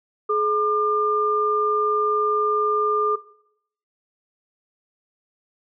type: tone pair together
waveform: sine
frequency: 424.3 / 1200 Hz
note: G#4 / D6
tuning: +37 / +37 cents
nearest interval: octave + tritone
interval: 1800 cents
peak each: -21 dBFS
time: 0.29-3.16 s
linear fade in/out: 10 ms
effects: noise-tail reverb RT60 0.7 s tail -18 dB re dry